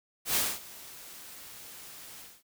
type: noise with ADSR envelope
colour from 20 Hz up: white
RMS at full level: -26 dBFS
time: 0.25-2.43 s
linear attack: 100 ms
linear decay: 240 ms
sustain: -21 dB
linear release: 220 ms
effects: none